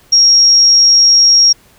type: tone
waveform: sine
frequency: 5590 Hz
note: F8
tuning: 1 cent sharp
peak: -4 dBFS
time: 0.12-1.53 s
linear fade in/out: 10 ms
effects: pink hiss -47 dBFS RMS until 1.78 s